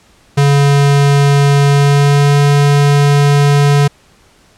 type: tone with pitch glide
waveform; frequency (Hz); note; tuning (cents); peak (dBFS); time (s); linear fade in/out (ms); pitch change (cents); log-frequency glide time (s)
square; 141.7 to 143.35; C#3 to D3; +38 to -42; -7; 0.37-3.88; 10; +20; 1.67-2.37
effects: pink hiss -48 dBFS RMS until 4.57 s + low-pass 9000 Hz 12 dB/octave